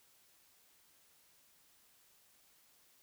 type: silence
effects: white hiss -68 dBFS RMS until 3.02 s